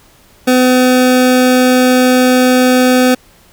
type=tone; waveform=25% pulse; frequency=253.3 Hz; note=B3; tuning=44 cents sharp; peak=-3 dBFS; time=0.47-3.15 s; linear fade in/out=10 ms; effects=pink hiss -46 dBFS RMS until 3.52 s